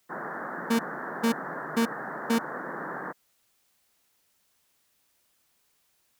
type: band-pass noise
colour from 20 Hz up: white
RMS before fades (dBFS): -36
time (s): 0.09-3.13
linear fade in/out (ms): 20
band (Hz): 140 to 1800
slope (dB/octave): 96
type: tone bursts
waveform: 35% pulse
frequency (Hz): 230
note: A#3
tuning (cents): -23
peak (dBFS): -19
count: 4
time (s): 0.7-2.388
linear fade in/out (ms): 10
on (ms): 92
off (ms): 440
effects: white hiss -70 dBFS RMS until 6.19 s